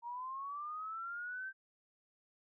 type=linear sweep; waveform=sine; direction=up; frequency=932.3 to 1568 Hz; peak=-40 dBFS; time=0.02-1.53 s; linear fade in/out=50 ms; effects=none